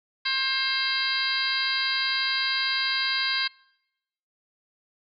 harmonic tone with a mistuned harmonic, 531 Hz, C5, 25 cents sharp, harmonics 2 / 3 / 4 / 5 / 6 / 7 / 8 / 9, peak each -35 / -30 / -31 / -35 / -33 / -30 / -35 / -30 dBFS, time 0.25-3.48 s, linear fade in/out 10 ms, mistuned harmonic 7, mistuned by +91 cents, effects noise-tail reverb RT60 0.9 s tail -26 dB re dry

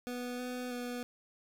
25% pulse tone with pitch steps, 246.2 / 249.2 / 244.9 Hz, B3 / B3 / B3, -5 / +16 / -14 cents, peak -33 dBFS, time 0.07-1.03 s, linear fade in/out 0 ms, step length 320 ms, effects 10-bit

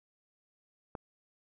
click, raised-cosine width 1 ms, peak -25 dBFS, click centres 0.952 s, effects none

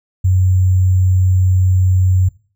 sine tone with sample-and-hold, 92.5 Hz, F#2, in tune, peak -9 dBFS, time 0.24-2.29 s, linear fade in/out 10 ms, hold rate 7350 Hz, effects noise-tail reverb RT60 0.4 s tail -21 dB re dry

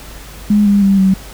sine tone with pitch steps, 207.7 / 201.9 / 196.27 / 190.79 Hz, G#3 / G#3 / G3 / G3, 0 / -49 / +2 / -47 cents, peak -7 dBFS, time 0.5-1.14 s, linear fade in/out 5 ms, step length 160 ms, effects added 50 Hz sine -32 dBFS peak until 1.33 s + pink hiss -35 dBFS RMS until 1.33 s

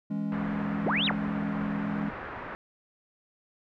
triangle chord, C# minor, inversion first, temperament equal, 164.81 / 207.7 / 277.2 Hz, E3 / G#3 / C#4, 0 / 0 / 0 cents, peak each -34 / -28 / -34 dBFS, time 0.1-2.1 s, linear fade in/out 10 ms
white low-pass noise, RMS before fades -39 dBFS, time 0.32-2.55 s, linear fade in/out 0 ms, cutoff 1700 Hz, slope 24 dB/octave
sine linear two-way sweep, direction up then down, 48.81 to 3951 to 48.81 Hz, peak -25 dBFS, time 0.85-1.12 s, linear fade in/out 10 ms, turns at 1.06 s
effects none

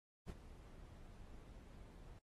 brown noise with ADSR envelope, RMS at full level -45 dBFS, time 0.26-2.19 s, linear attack 32 ms, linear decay 43 ms, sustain -12 dB, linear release 5 ms, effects AAC 32 kbps

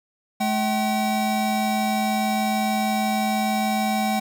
square tone pair together, 214.4 / 764 Hz, A3 / G5, -45 / -45 cents, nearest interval octave + minor seventh, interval 2200 cents, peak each -24 / -24 dBFS, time 0.4-4.2 s, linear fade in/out 10 ms, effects none

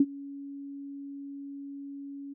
sine tone with ADSR envelope, 279.8 Hz, C#4, 16 cents sharp, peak -15 dBFS, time 0-2.34 s, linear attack 4 ms, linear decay 45 ms, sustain -23 dB, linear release 16 ms, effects none

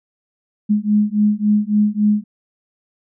sine beating tone pair, 207.7 / 211.3 Hz, G#3 / G#3, 0 / +30 cents, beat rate 3.6 Hz, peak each -16 dBFS, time 0.69-2.24 s, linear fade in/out 20 ms, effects none

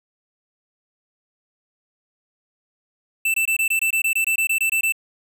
square tone bursts, 2660 Hz, E7, 15 cents sharp, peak -18 dBFS, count 15, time 3.25-4.923 s, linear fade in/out 5 ms, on 91 ms, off 22 ms, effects none

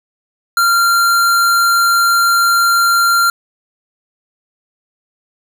square tone, 1383 Hz, F6, 17 cents flat, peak -10 dBFS, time 0.57-3.3 s, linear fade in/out 2 ms, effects none

